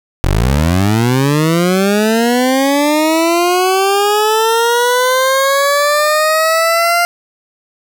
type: linear sweep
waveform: 20% pulse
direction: up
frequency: 41.73 to 698.5 Hz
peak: -5 dBFS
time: 0.24-7.05 s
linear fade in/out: 0 ms
effects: none